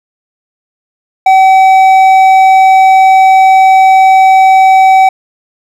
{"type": "tone with hard clipping", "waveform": "sine", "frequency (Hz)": 763, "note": "G5", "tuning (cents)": -47, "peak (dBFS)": -3, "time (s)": [1.26, 5.09], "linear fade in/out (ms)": 5, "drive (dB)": 6, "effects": []}